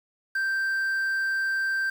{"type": "tone with quantisation", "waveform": "triangle", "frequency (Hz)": 1568, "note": "G6", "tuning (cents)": 0, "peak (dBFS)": -22, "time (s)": [0.35, 1.9], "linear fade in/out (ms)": 5, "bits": 8, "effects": []}